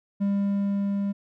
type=tone with level ramp; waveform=triangle; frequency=199.9 Hz; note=G3; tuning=34 cents sharp; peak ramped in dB=-19 to -22 dBFS; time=0.2-1.13 s; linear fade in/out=20 ms; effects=none